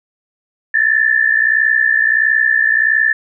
sine tone pair together, 1731.5 / 1793 Hz, A6 / A6, -28 / +32 cents, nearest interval minor second, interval 60 cents, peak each -13 dBFS, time 0.74-3.13 s, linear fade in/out 5 ms, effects none

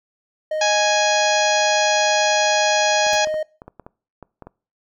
triangle tone, 620 Hz, D#5, 6 cents flat, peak -18 dBFS, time 0.51-3.43 s, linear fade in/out 5 ms
harmonic tone, 830.6 Hz, G#5, in tune, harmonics 1 / 2 / 3 / 4 / 5 / 6 / 7 / 8, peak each -20 / -23 / -25 / -26 / -27 / -28 / -28 / -29 dBFS, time 0.61-3.25 s, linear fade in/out 5 ms
clicks, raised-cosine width 1 ms, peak -23 dBFS, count 10, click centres 3.066 / 3.272 / 3.342 / 3.619 / 3.68 / 3.797 / 3.865 / 4.227 / 4.423 / 4.47 s
pink noise with exponential decay, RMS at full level -32 dBFS, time 3.13-3.23 s, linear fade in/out 0 ms, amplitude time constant 20 ms
effects noise-tail reverb RT60 0.4 s tail -24 dB re dry

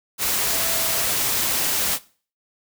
sine tone in noise, 659.3 Hz, E5, in tune, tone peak -32 dBFS, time 0.5-1.07 s, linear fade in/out 50 ms, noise white, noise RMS -22 dBFS, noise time 0.18-1.99 s, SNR -13 dB, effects noise-tail reverb RT60 0.4 s tail -19 dB re dry

